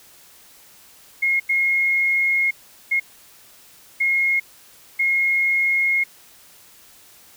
sine tone bursts at uneven times, 2153 Hz, C7, 49 cents sharp, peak -16 dBFS, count 5, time 1.22-1.4 / 1.49-2.51 / 2.91-3 / 4-4.4 / 4.99-6.04 s, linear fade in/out 10 ms, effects white hiss -49 dBFS RMS until 7.36 s

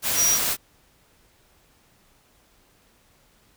sine tone in noise, 5770 Hz, F#8, 44 cents flat, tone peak -18 dBFS, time 0.15-0.39 s, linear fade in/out 50 ms, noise white, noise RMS -24 dBFS, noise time 0.02-0.57 s, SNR +3 dB, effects pink hiss -60 dBFS RMS until 3.56 s

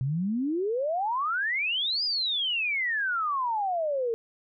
sine exponential two-way sweep, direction up then down, 125 to 5040 to 445.8 Hz, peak -25 dBFS, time 0.01-4.14 s, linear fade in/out 0 ms, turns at 2.04 s, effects none

